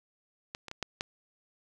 clicks, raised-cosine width 0.2 ms, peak -20 / -25 / -22 / -15 / -15 dBFS, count 5, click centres 0.549 / 0.683 / 0.714 / 0.827 / 1.009 s, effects none

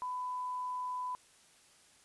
sine tone, 1000 Hz, B5, 21 cents sharp, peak -35 dBFS, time 0.02-1.15 s, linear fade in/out 0 ms, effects white hiss -63 dBFS RMS until 2.04 s + resampled to 24000 Hz

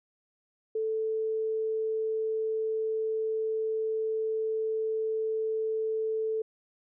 sine tone, 440 Hz, A4, in tune, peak -27 dBFS, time 0.75-6.42 s, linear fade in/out 5 ms, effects none

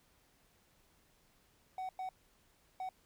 triangle tone bursts at uneven times, 750 Hz, F#5, 23 cents sharp, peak -36 dBFS, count 3, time 1.78-1.89 / 1.99-2.09 / 2.8-2.89 s, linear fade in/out 2 ms, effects pink hiss -70 dBFS RMS until 3.05 s

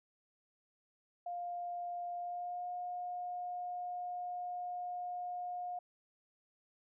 sine tone with pitch glide, 703 to 715.3 Hz, F5 to F5, +11 to +41 cents, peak -38 dBFS, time 1.26-5.79 s, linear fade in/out 5 ms, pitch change +30 cents, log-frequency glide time 2.17-2.69 s, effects none

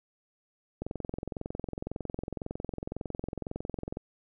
click train, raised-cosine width 2 ms, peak -21 dBFS, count 70, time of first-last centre 0.82-3.971 s, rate 21.9 Hz, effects none

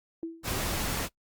sine tone with exponential decay, 329.6 Hz, E4, in tune, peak -29 dBFS, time 0.23-0.54 s, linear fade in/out 1 ms, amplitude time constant 67 ms
pink noise, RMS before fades -31 dBFS, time 0.43-1.09 s, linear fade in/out 50 ms
effects noise-tail reverb RT60 0.1 s tail -22 dB re dry + Opus 32 kbps

